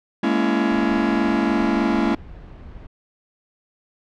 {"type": "chord", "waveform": "45% pulse", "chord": "A# half-diminished seventh", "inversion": "third", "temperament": "just", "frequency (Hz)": [209.8, 233.1, 279.7, 335.6], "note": ["G#3", "A#3", "C#4", "E4"], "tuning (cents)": [18, 0, 16, 31], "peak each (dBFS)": -23, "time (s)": [0.23, 2.15], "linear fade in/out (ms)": 5}
{"type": "noise", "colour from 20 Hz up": "brown", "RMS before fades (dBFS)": -39, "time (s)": [0.71, 2.87], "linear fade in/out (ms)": 10}
{"effects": ["low-pass 3000 Hz 12 dB/octave"]}